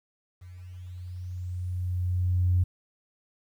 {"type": "tone with level ramp", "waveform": "sine", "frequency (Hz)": 90.2, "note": "F#2", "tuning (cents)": -44, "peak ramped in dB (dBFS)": [-43, -18], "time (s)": [0.41, 2.64], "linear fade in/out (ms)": 10, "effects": ["tanh soft clip ceiling -14 dBFS", "10-bit"]}